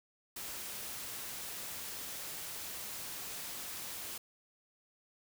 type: noise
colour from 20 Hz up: white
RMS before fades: -43 dBFS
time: 0.36-4.18 s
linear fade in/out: 5 ms
effects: none